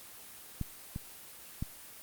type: clicks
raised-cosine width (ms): 5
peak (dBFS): -21 / -24 / -21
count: 3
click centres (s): 0.613 / 0.961 / 1.625
effects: white hiss -50 dBFS RMS until 2.02 s + Opus 24 kbps